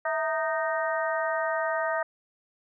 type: harmonic tone with a mistuned harmonic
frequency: 310 Hz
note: D#4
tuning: 6 cents flat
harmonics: 2 / 3 / 4 / 5 / 6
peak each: -28 / -33 / -33 / -34 / -34 dBFS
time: 0.05-2.03 s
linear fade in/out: 5 ms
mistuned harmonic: 2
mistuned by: +87 cents
effects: none